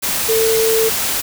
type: tone in noise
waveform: sine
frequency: 446.8 Hz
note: A4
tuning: 27 cents sharp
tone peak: -13 dBFS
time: 0.28-0.9 s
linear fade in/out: 20 ms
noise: white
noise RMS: -19 dBFS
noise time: 0.02-1.22 s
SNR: +3 dB
effects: none